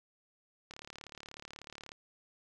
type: click train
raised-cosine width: 0.2 ms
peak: -29 dBFS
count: 45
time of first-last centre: 0.71-1.919 s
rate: 36.4 Hz
effects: none